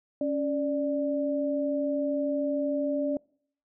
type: tone pair together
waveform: sine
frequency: 278 / 589 Hz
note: C#4 / D5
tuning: +5 / +5 cents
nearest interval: octave + minor second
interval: 1300 cents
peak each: -28 dBFS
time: 0.21-3.17 s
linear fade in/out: 2 ms
effects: noise-tail reverb RT60 0.6 s tail -26 dB re dry